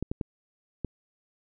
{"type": "clicks", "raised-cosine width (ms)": 3, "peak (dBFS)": -17, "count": 4, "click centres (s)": [0.026, 0.115, 0.212, 0.847], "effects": []}